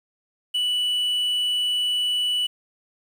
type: tone with quantisation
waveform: triangle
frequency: 2960 Hz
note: F#7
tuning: in tune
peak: -19 dBFS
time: 0.54-2.47 s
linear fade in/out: 10 ms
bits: 8
effects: none